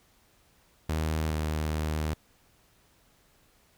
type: tone pair in turn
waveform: sawtooth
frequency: 78.6 / 77.34 Hz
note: D#2 / D#2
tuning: +18 / -10 cents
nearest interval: unison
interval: 28 cents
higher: first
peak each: -23 / -24 dBFS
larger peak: first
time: 0.89-1.31 / 1.31-2.14 s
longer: second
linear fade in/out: 5 ms
effects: pink hiss -64 dBFS RMS until 3.77 s